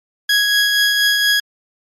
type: tone with tremolo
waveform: 20% pulse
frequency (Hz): 1661.2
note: G#6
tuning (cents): 0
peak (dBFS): -6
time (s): 0.29-1.4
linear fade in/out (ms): 5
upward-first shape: triangle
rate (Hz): 4.2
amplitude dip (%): 35
effects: low-pass 11000 Hz 12 dB/octave + MP3 64 kbps